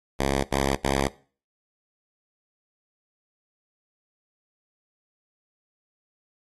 5% pulse tone bursts, 68.5 Hz, C#2, 20 cents flat, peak -11 dBFS, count 3, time 0.19-1.084 s, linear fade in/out 10 ms, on 250 ms, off 72 ms, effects noise-tail reverb RT60 0.4 s tail -21 dB re dry + AAC 32 kbps

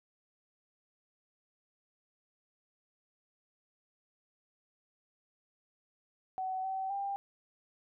sine tone with pitch steps, 753 / 765 / 795 Hz, F#5 / G5 / G5, +30 / -42 / +24 cents, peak -33 dBFS, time 6.38-7.16 s, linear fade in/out 0 ms, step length 260 ms, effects none

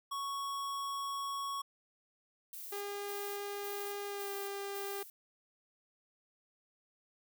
square tone, 1110 Hz, C#6, 2 cents sharp, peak -37 dBFS, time 0.11-1.62 s, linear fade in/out 10 ms
violet noise with tremolo, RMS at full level -46 dBFS, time 2.53-5.1 s, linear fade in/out 2 ms, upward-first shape square, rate 1.8 Hz, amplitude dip 55%
sawtooth tone with pitch glide, 405.2 to 398.9 Hz, G#4 to G4, -43 to +30 cents, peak -35 dBFS, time 2.72-5.03 s, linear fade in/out 5 ms, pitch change -27 cents, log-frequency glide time 4.06-4.32 s
effects none

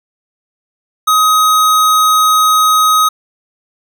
square tone, 1260 Hz, D#6, 21 cents sharp, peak -8 dBFS, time 1.07-3.09 s, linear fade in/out 10 ms, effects none

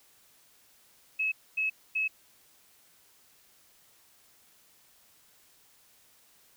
sine tone bursts, 2580 Hz, E7, 38 cents flat, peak -26 dBFS, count 3, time 1.19-2.08 s, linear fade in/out 10 ms, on 130 ms, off 250 ms, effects white hiss -62 dBFS RMS until 6.56 s

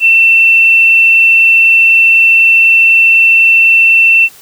sine tone, 2688 Hz, E7, 33 cents sharp, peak -3 dBFS, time 0-4.29 s, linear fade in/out 50 ms, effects white hiss -38 dBFS RMS until 4.41 s

